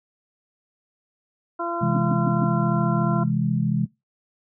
harmonic tone, 341.4 Hz, F4, 39 cents flat, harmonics 1 / 2 / 3 / 4, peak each -30 / -30 / -30 / -30 dBFS, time 1.59-3.24 s, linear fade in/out 10 ms
sine chord, C augmented, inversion none, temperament equal, 130.81 / 164.81 / 207.7 Hz, C3 / E3 / G#3, 0 / 0 / 0 cents, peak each -24 dBFS, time 1.81-3.86 s, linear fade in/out 10 ms
sine tone bursts, 269.4 Hz, C#4, 49 cents flat, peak -22 dBFS, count 4, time 1.95-2.444 s, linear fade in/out 5 ms, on 26 ms, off 130 ms
effects noise-tail reverb RT60 0.2 s tail -20 dB re dry

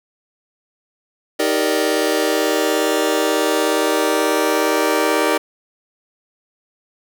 sawtooth chord, Eb major seventh, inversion none, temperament just, 311.1 / 388.9 / 466.7 / 583.4 Hz, Eb4 / G4 / Bb4 / D5, 0 / -14 / +2 / -12 cents, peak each -17 dBFS, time 1.39-5.38 s, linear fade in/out 10 ms, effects none

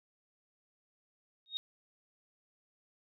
sine tone with exponential growth, 3729 Hz, A#7, in tune, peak -29 dBFS, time 1.46-1.57 s, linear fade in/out 0 ms, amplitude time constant 23 ms, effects none

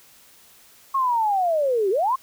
sine linear two-way sweep, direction down then up, 1100 to 366.2 to 1100 Hz, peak -18 dBFS, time 0.94-2.16 s, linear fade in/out 10 ms, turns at 1.9 s, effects white hiss -52 dBFS RMS until 2.22 s

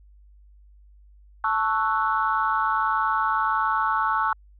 sine chord, F# minor seventh, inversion first, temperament equal, 880 / 1108.7 / 1318.5 / 1480 Hz, A5 / C#6 / E6 / F#6, 0 / 0 / 0 / 0 cents, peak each -25 / -25 / -25 / -28 dBFS, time 1.44-4.33 s, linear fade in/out 2 ms, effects tanh soft clip ceiling -10 dBFS + added 50 Hz sine -49 dBFS peak until 4.59 s

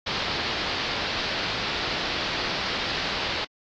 white low-pass noise, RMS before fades -29 dBFS, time 0.06-3.45 s, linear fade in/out 10 ms, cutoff 4800 Hz, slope 48 dB/octave, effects AAC 48 kbps

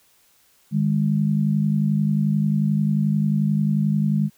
sine tone pair together, 153.2 / 204.5 Hz, D#3 / G#3, -27 / -26 cents, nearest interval perfect fourth, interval 501 cents, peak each -20 dBFS, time 0.71-4.3 s, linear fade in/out 50 ms, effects white hiss -59 dBFS RMS until 4.37 s

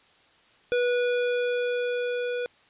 square tone with level ramp, 488.7 Hz, B4, 18 cents flat, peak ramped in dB -22 to -28 dBFS, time 0.72-2.46 s, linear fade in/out 0 ms, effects white hiss -59 dBFS RMS until 2.69 s + resampled to 8000 Hz

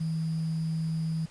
sine tone with sample-and-hold, 161 Hz, E3, 41 cents flat, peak -27 dBFS, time 0-1.26 s, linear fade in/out 10 ms, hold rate 4900 Hz, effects pink hiss -54 dBFS RMS until 1.3 s + resampled to 22050 Hz

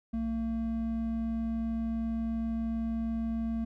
triangle tone pair together, 60.16 / 226.9 Hz, B1 / A#3, -45 / -47 cents, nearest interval octave + major seventh, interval 2298 cents, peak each -36 / -28 dBFS, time 0.13-3.65 s, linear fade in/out 10 ms, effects none

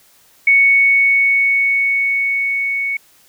sine tone with level ramp, 2220 Hz, C#7, 2 cents sharp, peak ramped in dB -7 to -17 dBFS, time 0.47-2.97 s, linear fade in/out 5 ms, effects white hiss -51 dBFS RMS until 3.28 s

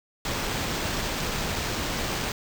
pink noise with sample-and-hold, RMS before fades -29 dBFS, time 0.25-2.32 s, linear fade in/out 2 ms, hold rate 11025 Hz, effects none

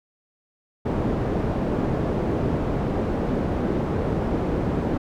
white low-pass noise, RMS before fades -24 dBFS, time 0.85-4.98 s, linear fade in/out 10 ms, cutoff 400 Hz, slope 12 dB/octave, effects none

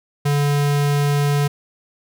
square tone, 144.1 Hz, D3, 33 cents flat, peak -16 dBFS, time 0.25-1.48 s, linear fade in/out 10 ms, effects none

